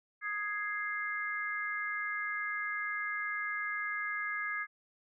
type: chord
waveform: sine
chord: Ab major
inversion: second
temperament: equal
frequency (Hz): 1244.5 / 1661.2 / 2093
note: Eb6 / Ab6 / C7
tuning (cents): 0 / 0 / 0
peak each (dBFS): -40 / -36 / -38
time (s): 0.21-4.67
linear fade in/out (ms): 50
effects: none